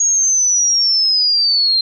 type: linear sweep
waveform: sine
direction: down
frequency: 6645 to 4129 Hz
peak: -11 dBFS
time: 0-1.81 s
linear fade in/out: 5 ms
effects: none